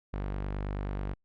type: tone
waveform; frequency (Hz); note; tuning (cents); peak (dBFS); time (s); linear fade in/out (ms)
sawtooth; 49.28; G1; +10; -28; 0.13-1.14; 10
effects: low-pass 2000 Hz 12 dB/octave + Opus 48 kbps